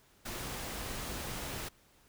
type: noise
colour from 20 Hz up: pink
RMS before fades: -40 dBFS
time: 0.25-1.69 s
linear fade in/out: 10 ms
effects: pink hiss -65 dBFS RMS until 2.08 s